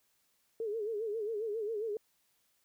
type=tone with vibrato; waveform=sine; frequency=433.2 Hz; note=A4; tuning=27 cents flat; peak=-33 dBFS; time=0.6-1.97 s; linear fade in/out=2 ms; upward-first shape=sine; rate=7.4 Hz; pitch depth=110 cents each way; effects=white hiss -74 dBFS RMS until 2.64 s